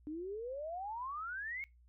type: exponential sweep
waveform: sine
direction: up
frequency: 293.7 to 2217 Hz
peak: -39 dBFS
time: 0.07-1.64 s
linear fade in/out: 0 ms
effects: noise-tail reverb RT60 0.2 s tail -22 dB re dry + added 60 Hz sine -61 dBFS peak until 1.88 s